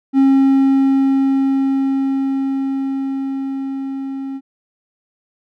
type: tone with level ramp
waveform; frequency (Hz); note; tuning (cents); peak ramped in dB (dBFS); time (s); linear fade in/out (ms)
triangle; 270.4; C#4; -43; -6 to -21; 0.13-4.41; 50
effects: none